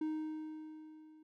triangle tone with level ramp, 311.1 Hz, D#4, in tune, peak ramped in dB -31 to -55 dBFS, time 0.01-1.23 s, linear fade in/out 5 ms, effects none

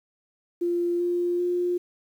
sine tone with pitch steps, 347.4 / 350.8 / 354.3 Hz, F4 / F4 / F4, -9 / +8 / +25 cents, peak -22 dBFS, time 0.61-1.78 s, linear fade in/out 10 ms, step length 390 ms, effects 9-bit

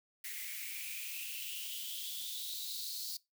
blue noise with high-pass filter sweep, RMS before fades -42 dBFS, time 0.24-3.17 s, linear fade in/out 5 ms, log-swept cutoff 2000 to 4500 Hz, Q 7.2, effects noise-tail reverb RT60 0.2 s tail -21 dB re dry

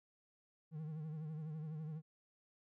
triangle tone with vibrato, 155.56 Hz, D#3, in tune, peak -40 dBFS, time 0.71-2.02 s, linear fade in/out 50 ms, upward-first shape triangle, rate 12 Hz, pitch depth 80 cents each way, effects none

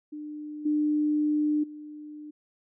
sine tone with level steps, 300 Hz, D4, 37 cents sharp, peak -35 / -22 / -39 dBFS, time 0.12-2.31 s, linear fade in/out 10 ms, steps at 0.65 / 1.63 s, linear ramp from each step 10 ms, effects none

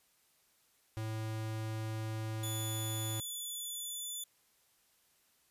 square tone, 110 Hz, A2, in tune, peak -37 dBFS, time 0.97-3.2 s, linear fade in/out 0 ms
10% pulse tone with pitch glide, 3464 to 3488 Hz, A7 to A7, -28 to -16 cents, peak -32 dBFS, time 2.43-4.24 s, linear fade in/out 5 ms, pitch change +12 cents, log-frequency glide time 3.53-4.09 s
effects white hiss -71 dBFS RMS until 5.5 s + resampled to 32000 Hz

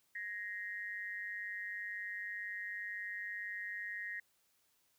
sine tone with amplitude modulation, 1877 Hz, A#6, 11 cents sharp, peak -36 dBFS, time 0.15-4.2 s, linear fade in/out 5 ms, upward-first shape sine, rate 198 Hz, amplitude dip 85%, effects white hiss -75 dBFS RMS until 4.98 s

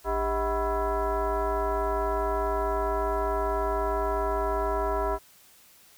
sine tone with frequency modulation, 293.7 Hz, D4, in tune, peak -24 dBFS, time 0.04-5.19 s, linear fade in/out 50 ms, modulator 346 Hz, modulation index 2.7, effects white hiss -56 dBFS RMS until 5.97 s

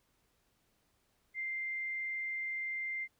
sine tone, 2093 Hz, C7, in tune, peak -35 dBFS, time 1.34-3.08 s, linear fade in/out 50 ms, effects pink hiss -75 dBFS RMS until 3.19 s

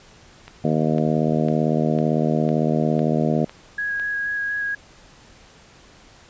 click train, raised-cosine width 0.3 ms, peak -22 dBFS, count 8, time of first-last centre 0.48-3.998 s, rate 1.99 Hz
harmonic tone, 77.8 Hz, D#2, in tune, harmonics 2 / 3 / 4 / 5 / 6 / 7 / 8 / 9, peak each -22 / -22 / -27 / -28 / -28 / -30 / -27 / -31 dBFS, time 0.64-3.45 s, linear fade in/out 5 ms
sine tone with vibrato, 1654 Hz, G#6, 8 cents flat, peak -22 dBFS, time 3.78-4.75 s, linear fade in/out 5 ms, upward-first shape square, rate 4.2 Hz, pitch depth 9 cents each way
effects pink hiss -49 dBFS RMS until 6.29 s + resampled to 16000 Hz

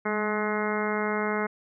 harmonic tone with a mistuned harmonic, 211.9 Hz, G#3, 35 cents sharp, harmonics 1 / 2 / 3 / 4 / 5 / 6 / 7 / 8 / 9 / 10, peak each -31 / -30 / -35 / -35 / -36 / -35 / -35 / -41 / -39 / -36 dBFS, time 0.05-1.47 s, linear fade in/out 10 ms, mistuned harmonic 1, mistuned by -27 cents, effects none

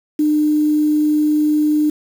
sine tone with quantisation, 301.9 Hz, D4, 48 cents sharp, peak -12 dBFS, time 0.19-1.9 s, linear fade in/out 5 ms, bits 6, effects none

